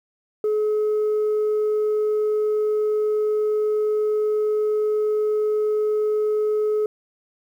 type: tone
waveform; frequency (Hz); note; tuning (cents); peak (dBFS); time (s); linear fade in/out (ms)
sine; 425.8; G#4; +43; -16; 0.44-6.86; 2
effects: tanh soft clip ceiling -17 dBFS + 9-bit